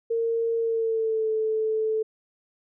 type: tone with pitch glide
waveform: sine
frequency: 458.8 to 437.8 Hz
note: A#4 to A4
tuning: -28 to -9 cents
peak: -22 dBFS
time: 0.1-2.03 s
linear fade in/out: 10 ms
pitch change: -81 cents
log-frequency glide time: 0.58-1.3 s
effects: none